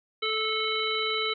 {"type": "harmonic tone", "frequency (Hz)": 437, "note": "A4", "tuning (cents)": -12, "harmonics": [1, 3, 5, 7, 9], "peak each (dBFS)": [-32, -32, -32, -32, -32], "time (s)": [0.22, 1.34], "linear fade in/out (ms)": 10, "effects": []}